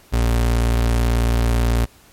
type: tone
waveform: 35% pulse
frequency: 58.27 Hz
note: A#1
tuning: in tune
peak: -13 dBFS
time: 0.12-1.86 s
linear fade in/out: 20 ms
effects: pink hiss -50 dBFS RMS until 2.12 s + MP3 64 kbps